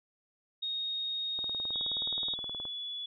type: tone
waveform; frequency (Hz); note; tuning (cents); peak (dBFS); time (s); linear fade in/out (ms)
sine; 3729; A#7; 0; -32; 0.62-2.35; 10
type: click train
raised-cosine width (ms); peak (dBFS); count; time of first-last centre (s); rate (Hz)
1; -32; 25; 1.39-2.653; 19
type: tone with pitch glide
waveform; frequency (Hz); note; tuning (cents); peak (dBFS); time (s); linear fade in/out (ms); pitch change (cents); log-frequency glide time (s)
sine; 3393 to 3419; G#7 to G#7; +36 to +50; -36; 1.73-3.06; 5; +14; 1.88-2.32
effects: none